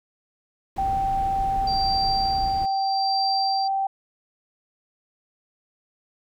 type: noise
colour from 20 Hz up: brown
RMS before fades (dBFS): -32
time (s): 0.76-2.66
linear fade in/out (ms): 5
type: tone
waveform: sine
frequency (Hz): 779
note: G5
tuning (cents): -11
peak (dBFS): -21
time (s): 0.78-3.87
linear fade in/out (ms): 5
type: tone with tremolo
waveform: sine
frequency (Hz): 4699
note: D8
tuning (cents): 0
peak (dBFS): -24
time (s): 1.67-3.68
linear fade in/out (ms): 5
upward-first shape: sine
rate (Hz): 0.78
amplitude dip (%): 75
effects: none